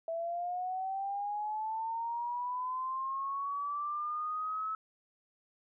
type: linear sweep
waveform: sine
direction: up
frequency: 655 to 1300 Hz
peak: -33 dBFS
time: 0.08-4.75 s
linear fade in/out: 2 ms
effects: none